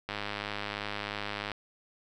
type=click train; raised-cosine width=0.3 ms; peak=-18 dBFS; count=148; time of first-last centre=0.09-1.517 s; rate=103 Hz; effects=none